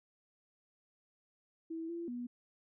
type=tone with pitch steps; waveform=sine; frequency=326.5 / 339.5 / 243.2 Hz; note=E4 / F4 / B3; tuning=-17 / -49 / -26 cents; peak=-38 dBFS; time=1.7-2.27 s; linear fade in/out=10 ms; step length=190 ms; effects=none